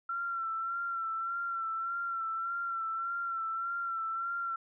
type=tone with vibrato; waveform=sine; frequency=1357 Hz; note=E6; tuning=50 cents sharp; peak=-32 dBFS; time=0.09-4.56 s; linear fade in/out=5 ms; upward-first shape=sine; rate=1.7 Hz; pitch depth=37 cents each way; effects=none